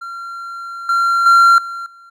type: tone with level steps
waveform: triangle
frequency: 1374 Hz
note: F6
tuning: 29 cents flat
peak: -24 / -10 / -4 / -22 / -38 dBFS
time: 0.01-2.1 s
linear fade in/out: 10 ms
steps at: 0.89 / 1.26 / 1.58 / 1.86 s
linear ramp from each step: 2 ms
effects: none